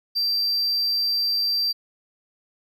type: tone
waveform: triangle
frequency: 4699 Hz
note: D8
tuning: in tune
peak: -19 dBFS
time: 0.15-1.73 s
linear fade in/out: 20 ms
effects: none